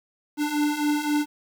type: beating tone pair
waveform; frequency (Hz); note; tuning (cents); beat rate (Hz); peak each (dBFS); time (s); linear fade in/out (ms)
square; 293.7 / 297.5; D4 / D4; 0 / +22; 3.8; -28 / -24; 0.37-1.26; 50
effects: 9-bit